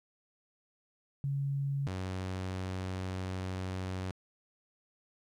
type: tone pair in turn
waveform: sine / sawtooth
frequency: 139.3 / 93.24 Hz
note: C#3 / F#2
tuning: +9 / +14 cents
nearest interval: perfect fifth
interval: 695 cents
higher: first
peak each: -30 / -31 dBFS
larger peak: first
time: 1.24-1.87 / 1.87-4.11 s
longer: second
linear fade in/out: 0 ms
effects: low-pass 7000 Hz 12 dB/octave + 12-bit